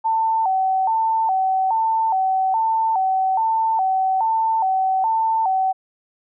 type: tone with vibrato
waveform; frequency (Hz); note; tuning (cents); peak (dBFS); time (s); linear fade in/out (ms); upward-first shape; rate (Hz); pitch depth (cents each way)
sine; 824; G#5; -14; -16; 0.04-5.73; 20; square; 1.2; 140
effects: none